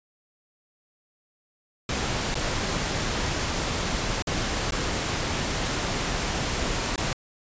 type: noise with dropouts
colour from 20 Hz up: pink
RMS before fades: -27 dBFS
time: 1.89-7.13 s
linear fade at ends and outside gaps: 2 ms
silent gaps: 2.344-2.353 / 4.223-4.271 / 4.708-4.721 / 6.96-6.978 s
effects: resampled to 16000 Hz